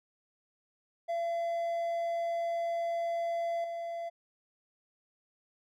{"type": "tone with level steps", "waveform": "triangle", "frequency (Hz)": 678, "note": "E5", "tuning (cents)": 49, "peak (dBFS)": [-28, -33], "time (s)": [1.08, 4.1], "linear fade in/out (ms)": 20, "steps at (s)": 3.64, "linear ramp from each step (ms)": 2, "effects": []}